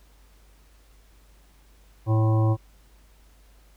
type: harmonic tone with a mistuned harmonic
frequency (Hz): 110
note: A2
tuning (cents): 0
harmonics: 1 / 3 / 5 / 7 / 9 / 10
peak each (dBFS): -18 / -28 / -32 / -35 / -37 / -38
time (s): 2.06-2.57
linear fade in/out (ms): 50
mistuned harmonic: 10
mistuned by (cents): -30
effects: added 50 Hz sine -53 dBFS peak until 3.76 s + pink hiss -61 dBFS RMS until 3.76 s